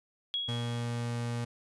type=tone with exponential decay; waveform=sine; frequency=3322 Hz; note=G#7; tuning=in tune; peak=-28 dBFS; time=0.34-1.13 s; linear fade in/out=0 ms; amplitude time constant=170 ms
type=tone; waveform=35% pulse; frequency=118.8 Hz; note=A#2; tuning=33 cents sharp; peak=-30 dBFS; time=0.48-1.45 s; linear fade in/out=10 ms
effects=resampled to 24000 Hz